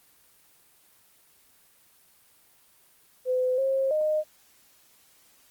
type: tone with pitch steps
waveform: sine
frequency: 508 / 536 / 615 Hz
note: B4 / C5 / D#5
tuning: +49 / +42 / -20 cents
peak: -22 dBFS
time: 3.25-4.24 s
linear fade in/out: 50 ms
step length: 330 ms
effects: white hiss -60 dBFS RMS until 5.5 s + Opus 24 kbps